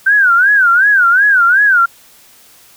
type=tone with vibrato; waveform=sine; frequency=1520 Hz; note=F#6; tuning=46 cents sharp; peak=-6 dBFS; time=0.06-1.86 s; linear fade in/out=10 ms; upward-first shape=sine; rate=2.7 Hz; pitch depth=180 cents each way; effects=white hiss -44 dBFS RMS until 2.76 s